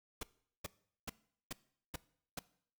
pink noise bursts, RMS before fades -41 dBFS, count 6, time 0.21-2.392 s, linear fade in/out 5 ms, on 22 ms, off 410 ms, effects noise-tail reverb RT60 0.6 s tail -20 dB re dry

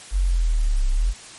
sine linear two-way sweep, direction down then up, 47.64 to 32 to 47.64 Hz, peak -16 dBFS, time 0.11-1.14 s, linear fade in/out 50 ms, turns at 0.91 s, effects white hiss -41 dBFS RMS until 1.38 s + MP3 48 kbps

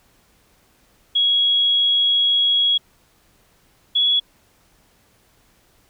sine tone pair in turn, 3322 / 3370 Hz, G#7 / G#7, 0 / +25 cents, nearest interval unison, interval 25 cents, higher second, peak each -14 dBFS, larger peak neither, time 1.15-2.78 / 3.95-4.2 s, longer first, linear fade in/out 10 ms, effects pink hiss -58 dBFS RMS until 5.89 s

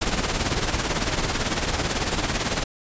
pink noise with tremolo, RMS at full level -21 dBFS, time 0.01-2.64 s, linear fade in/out 10 ms, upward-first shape triangle, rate 18 Hz, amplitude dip 70%, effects resampled to 16000 Hz

